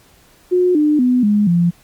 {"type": "tone with pitch steps", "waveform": "sine", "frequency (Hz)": [361.4, 300.4, 249.7, 207.6, 172.54], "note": ["F#4", "D4", "B3", "G#3", "F3"], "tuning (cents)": [-41, 39, 19, 0, -21], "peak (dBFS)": -10, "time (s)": [0.51, 1.71], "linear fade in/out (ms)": 20, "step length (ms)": 240, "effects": ["pink hiss -50 dBFS RMS until 1.83 s", "MP3 96 kbps"]}